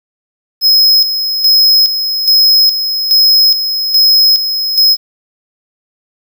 square tone with tremolo, 5120 Hz, D#8, 49 cents sharp, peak -5 dBFS, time 0.61-4.97 s, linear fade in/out 50 ms, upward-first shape square, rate 1.2 Hz, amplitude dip 60%, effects 7-bit

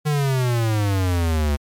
square exponential sweep, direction down, 152.6 to 71 Hz, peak -18 dBFS, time 0.05-1.57 s, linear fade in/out 20 ms, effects MP3 96 kbps

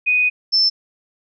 sine tone pair in turn, 2489 / 5303 Hz, D#7 / E8, 0 / +9 cents, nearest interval octave + minor second, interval 1309 cents, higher second, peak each -13 / -12 dBFS, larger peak second, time 0.06-0.3 / 0.52-0.7 s, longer first, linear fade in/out 20 ms, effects none

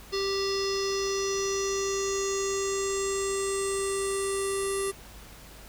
square tone with low-pass filter sweep, 392 Hz, G4, in tune, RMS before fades -29 dBFS, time 0.12-4.92 s, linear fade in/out 20 ms, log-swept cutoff 4800 to 10000 Hz, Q 7, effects added 50 Hz sine -50 dBFS peak until 5.68 s + pink hiss -49 dBFS RMS until 5.68 s

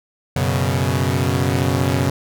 sawtooth chord, F# suspended fourth, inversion none, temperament equal, 92.5 / 123.47 / 138.59 Hz, F#2 / B2 / C#3, 0 / 0 / 0 cents, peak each -17 dBFS, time 0.36-2.1 s, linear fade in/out 5 ms, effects none

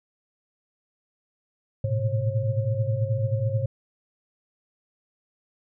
sine tone cluster, 106.7 / 116 / 129.4 / 539 Hz, G#2 / A#2 / C3 / C#5, +47 / -8 / -19 / -49 cents, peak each -25 / -27 / -31 / -31 dBFS, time 1.84-3.66 s, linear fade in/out 5 ms, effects none

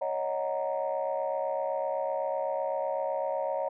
sine chord, D# minor seventh, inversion third, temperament equal, 554.4 / 622.3 / 740 / 932.3 Hz, C#5 / D#5 / F#5 / A#5, 0 / 0 / 0 / 0 cents, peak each -31 / -32 / -36 / -35 dBFS, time 0.01-3.69 s, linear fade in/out 10 ms, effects tanh soft clip ceiling -20 dBFS

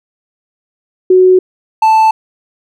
sine / triangle tone pair in turn, 370 / 880 Hz, F#4 / A5, 0 / 0 cents, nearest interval octave + minor third, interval 1500 cents, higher second, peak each -3 dBFS, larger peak neither, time 1.1-1.39 / 1.82-2.11 s, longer neither, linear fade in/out 5 ms, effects none

